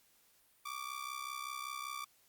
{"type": "ring-modulated tone", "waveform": "sawtooth", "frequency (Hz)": 1166, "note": "D6", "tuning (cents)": -13, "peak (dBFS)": -34, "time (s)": [0.65, 2.05], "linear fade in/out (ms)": 10, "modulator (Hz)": 32.6, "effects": ["white hiss -69 dBFS RMS until 2.28 s", "Opus 48 kbps"]}